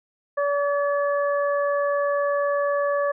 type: harmonic tone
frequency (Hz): 572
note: D5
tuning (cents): -46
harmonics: 1 / 2 / 3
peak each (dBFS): -21 / -27 / -31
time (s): 0.37-3.12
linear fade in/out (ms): 10
effects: none